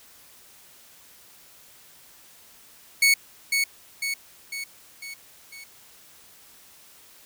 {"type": "tone with echo", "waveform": "sawtooth", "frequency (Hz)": 2217, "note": "C#7", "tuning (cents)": 0, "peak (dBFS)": -12, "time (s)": [3.02, 3.14], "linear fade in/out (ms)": 5, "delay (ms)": 500, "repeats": 5, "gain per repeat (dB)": -5, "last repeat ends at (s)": 5.64, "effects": ["white hiss -52 dBFS RMS until 7.25 s"]}